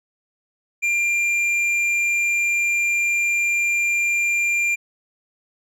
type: tone with hard clipping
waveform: sine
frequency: 2387 Hz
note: D7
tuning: 28 cents sharp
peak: -19 dBFS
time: 0.82-4.76 s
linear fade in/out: 20 ms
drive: 6 dB
effects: none